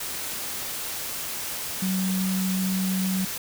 sine tone in noise, 188.3 Hz, F#3, 31 cents sharp, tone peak -23 dBFS, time 1.82-3.25 s, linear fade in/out 5 ms, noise white, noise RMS -32 dBFS, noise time 0-3.38 s, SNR +6 dB, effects none

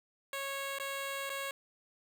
10% pulse tone with dropouts, 550 Hz, C#5, 14 cents flat, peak -28 dBFS, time 0.33-1.51 s, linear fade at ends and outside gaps 2 ms, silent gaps 0.786-0.798 / 1.295-1.3 s, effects none

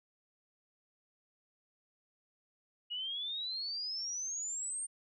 sine exponential sweep, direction up, 2874 to 8860 Hz, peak -36 dBFS, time 2.9-4.87 s, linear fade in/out 20 ms, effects none

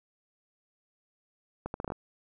accelerating click train, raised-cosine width 1 ms, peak -20 dBFS, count 7, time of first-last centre 1.66-1.92 s, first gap 81 ms, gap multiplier 0.74, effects none

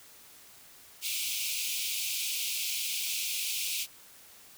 pink high-pass noise, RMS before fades -33 dBFS, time 1.01-3.87 s, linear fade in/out 50 ms, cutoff 2300 Hz, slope 96 dB/octave, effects white hiss -54 dBFS RMS until 4.57 s

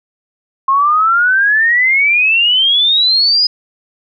sine exponential sweep, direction up, 1064 to 5020 Hz, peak -8 dBFS, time 0.68-3.47 s, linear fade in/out 5 ms, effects none

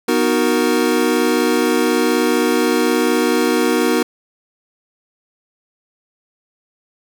square chord, B major seventh, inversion none, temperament equal, 246.9 / 311.1 / 370 / 466.2 Hz, B3 / D#4 / F#4 / A#4, 0 / 0 / 0 / 0 cents, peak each -20 dBFS, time 0.08-4.03 s, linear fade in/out 5 ms, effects none

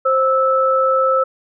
sine tone pair together, 527 / 1312.3 Hz, C5 / E6, +12 / -8 cents, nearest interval octave + major third, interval 1580 cents, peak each -15 dBFS, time 0.05-1.24 s, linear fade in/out 10 ms, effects none

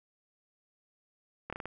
slowing click train, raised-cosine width 0.5 ms, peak -23 dBFS, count 5, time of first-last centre 1.5-1.656 s, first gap 26 ms, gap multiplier 1.28, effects none

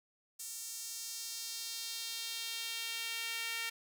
sawtooth tone with high-pass filter sweep, 458.6 Hz, A#4, 28 cents flat, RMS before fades -41 dBFS, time 0.39-3.7 s, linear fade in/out 10 ms, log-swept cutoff 7300 to 2200 Hz, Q 1.6, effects none

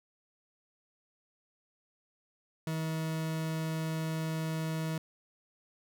40% pulse tone, 159.7 Hz, D#3, 45 cents sharp, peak -31 dBFS, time 2.67-4.98 s, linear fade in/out 2 ms, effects none

